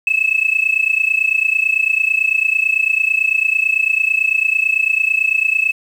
sine tone with amplitude modulation, 2600 Hz, E7, 24 cents flat, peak -8 dBFS, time 0.07-5.72 s, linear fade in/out 2 ms, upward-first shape sine, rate 29 Hz, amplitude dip 90%, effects tanh soft clip ceiling -6 dBFS + 7-bit

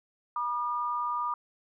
sine tone pair together, 968 / 1209.8 Hz, B5 / D#6, -35 / -49 cents, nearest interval major third, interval 386 cents, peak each -32 / -30 dBFS, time 0.36-1.34 s, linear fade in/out 2 ms, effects none

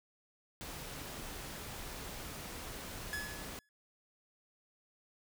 pink noise, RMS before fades -45 dBFS, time 0.61-3.59 s, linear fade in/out 0 ms
45% pulse tone with exponential decay, 1700 Hz, G#6, 40 cents sharp, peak -35 dBFS, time 3.13-3.69 s, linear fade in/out 1 ms, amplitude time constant 120 ms
effects none

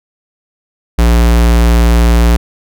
square tone, 58.27 Hz, A#1, in tune, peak -6 dBFS, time 0.98-2.37 s, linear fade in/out 10 ms, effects none

